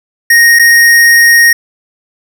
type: tone with dropouts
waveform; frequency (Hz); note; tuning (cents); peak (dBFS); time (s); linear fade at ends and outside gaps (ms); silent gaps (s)
square; 1864.7; A#6; 0; -3; 0.3-1.53; 5; 0.589-0.594
effects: none